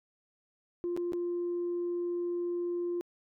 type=tone with dropouts; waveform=sine; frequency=349.2 Hz; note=F4; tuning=in tune; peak=-29 dBFS; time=0.84-3.01 s; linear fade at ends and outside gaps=0 ms; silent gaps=0.965-0.974 / 1.122-1.133 s; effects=tanh soft clip ceiling -27 dBFS